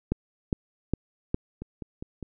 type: two click trains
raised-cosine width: 3 ms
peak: -11 / -23 dBFS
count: 4 / 4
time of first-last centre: 0.12-1.344 / 1.62-2.227 s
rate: 2.45 / 4.94 Hz
effects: none